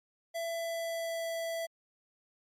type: tone with pitch glide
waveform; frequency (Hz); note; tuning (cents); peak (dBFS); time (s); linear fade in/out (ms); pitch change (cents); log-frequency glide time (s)
square; 668 to 662.6; E5 to E5; +23 to +9; -34; 0.34-1.67; 20; -14; 0.52-1.25
effects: MP3 64 kbps